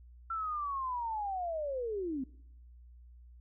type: linear sweep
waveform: sine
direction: down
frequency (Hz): 1354 to 249.2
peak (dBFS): -33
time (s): 0.3-2.24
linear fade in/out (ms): 5
effects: noise-tail reverb RT60 0.8 s tail -25 dB re dry + added 60 Hz sine -52 dBFS peak until 3.4 s